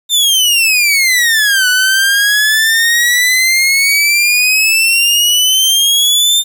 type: exponential two-way sweep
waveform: sawtooth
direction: down then up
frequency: 3626 to 1480 to 3626 Hz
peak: -5 dBFS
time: 0.09-6.44 s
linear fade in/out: 50 ms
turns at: 1.68 s
effects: 7-bit